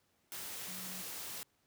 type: tone in noise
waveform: sine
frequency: 185 Hz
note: F#3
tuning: in tune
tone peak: -50 dBFS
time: 0.68-1.02 s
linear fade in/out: 0 ms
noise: white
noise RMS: -44 dBFS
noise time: 0.32-1.43 s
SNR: -9 dB
effects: pink hiss -75 dBFS RMS until 1.66 s + high-pass 80 Hz 12 dB/octave